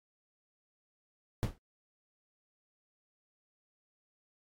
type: noise with exponential decay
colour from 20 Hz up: brown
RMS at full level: -27 dBFS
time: 1.43-1.58 s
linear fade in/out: 0 ms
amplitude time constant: 32 ms
effects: AAC 48 kbps